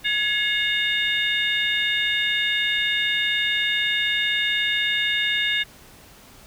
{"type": "tone cluster", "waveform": "sine", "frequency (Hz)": [1682, 2167, 2843, 3647], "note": ["G#6", "C#7", "F7", "A#7"], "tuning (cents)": [22, -40, 30, -39], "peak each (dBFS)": -25, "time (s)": [0.04, 5.64], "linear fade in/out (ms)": 20, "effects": ["tanh soft clip ceiling -10 dBFS", "pink hiss -48 dBFS RMS until 6.46 s"]}